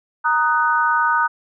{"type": "chord", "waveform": "sine", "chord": "D# minor", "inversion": "second", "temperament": "just", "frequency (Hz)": [933.4, 1244.5, 1493.4], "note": ["A#5", "D#6", "F#6"], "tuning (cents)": [2, 0, 16], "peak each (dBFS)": -19, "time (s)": [0.24, 1.28], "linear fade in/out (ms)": 20, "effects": []}